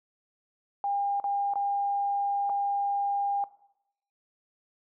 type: tone with dropouts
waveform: sine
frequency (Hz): 804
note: G5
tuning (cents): +44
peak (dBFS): -26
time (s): 0.84-3.44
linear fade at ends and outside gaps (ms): 1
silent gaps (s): 1.2-1.241 / 1.537-1.556 / 2.495-2.498
effects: noise-tail reverb RT60 0.8 s tail -17 dB re dry